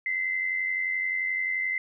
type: tone pair together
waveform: sine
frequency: 1975.5 / 2067 Hz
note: B6 / C7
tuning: 0 / -22 cents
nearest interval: minor second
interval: 78 cents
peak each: -34 / -26 dBFS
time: 0.06-1.78 s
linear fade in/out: 2 ms
effects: none